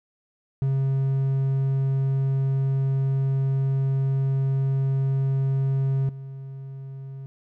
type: tone with level steps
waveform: triangle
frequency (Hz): 135.1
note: C#3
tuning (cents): -44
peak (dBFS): -18 / -32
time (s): 0.62-7.26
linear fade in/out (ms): 0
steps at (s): 6.09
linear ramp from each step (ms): 2
effects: none